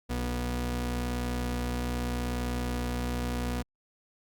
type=tone pair together; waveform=sawtooth; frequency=60.8 / 121.6 Hz; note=B1 / B2; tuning=-26 / -26 cents; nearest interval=octave; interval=1200 cents; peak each=-27 dBFS; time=0.09-3.63 s; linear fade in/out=20 ms; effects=Opus 48 kbps